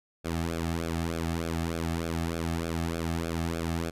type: tone with flanger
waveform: sawtooth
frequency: 83 Hz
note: E2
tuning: 12 cents sharp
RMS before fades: -31 dBFS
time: 0.24-3.91 s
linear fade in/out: 20 ms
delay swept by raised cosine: 1 to 2.1 ms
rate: 3.3 Hz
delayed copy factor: -1
effects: resampled to 32000 Hz